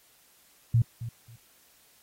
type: tone with echo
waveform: sine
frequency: 116.54 Hz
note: A#2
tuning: in tune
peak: -18 dBFS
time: 0.74-0.82 s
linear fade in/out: 5 ms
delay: 270 ms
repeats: 2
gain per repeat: -14 dB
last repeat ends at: 1.36 s
effects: white hiss -61 dBFS RMS until 2.02 s + AAC 48 kbps